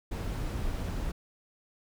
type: noise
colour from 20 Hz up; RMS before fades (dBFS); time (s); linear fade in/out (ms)
brown; -33; 0.11-1.12; 10
effects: none